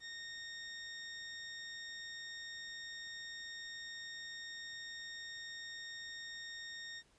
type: tone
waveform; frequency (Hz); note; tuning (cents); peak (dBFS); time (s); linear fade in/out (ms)
20% pulse; 1847; A#6; -16; -40; 0-7.03; 50
effects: pink hiss -70 dBFS RMS until 7.18 s + resampled to 22050 Hz